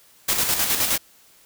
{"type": "noise with tremolo", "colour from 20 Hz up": "white", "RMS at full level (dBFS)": -20, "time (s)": [0.28, 0.98], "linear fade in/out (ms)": 10, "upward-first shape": "square", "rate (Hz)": 9.6, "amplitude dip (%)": 45, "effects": ["white hiss -54 dBFS RMS until 1.45 s"]}